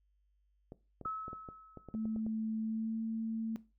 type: clicks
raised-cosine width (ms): 2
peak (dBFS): -33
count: 12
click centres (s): 0.721 / 1.013 / 1.057 / 1.281 / 1.331 / 1.488 / 1.773 / 1.887 / 1.949 / 2.055 / 2.162 / 2.265
type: tone with exponential decay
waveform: sine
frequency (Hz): 1294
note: E6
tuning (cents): -32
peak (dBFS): -34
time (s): 1.05-2.2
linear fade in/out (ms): 5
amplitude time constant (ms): 250
type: tone with pitch glide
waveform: sine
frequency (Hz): 220 to 223.7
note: A3 to A3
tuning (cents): 0 to +29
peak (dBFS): -34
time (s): 1.94-3.56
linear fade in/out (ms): 0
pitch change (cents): +29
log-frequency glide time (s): 2.6-2.97
effects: noise-tail reverb RT60 0.3 s tail -18 dB re dry + added 50 Hz sine -70 dBFS peak until 3.78 s